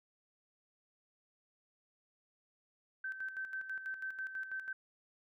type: tone with tremolo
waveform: sine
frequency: 1546 Hz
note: G6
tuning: 24 cents flat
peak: -37 dBFS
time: 3.04-4.73 s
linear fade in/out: 5 ms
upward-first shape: square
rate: 6.1 Hz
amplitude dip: 60%
effects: none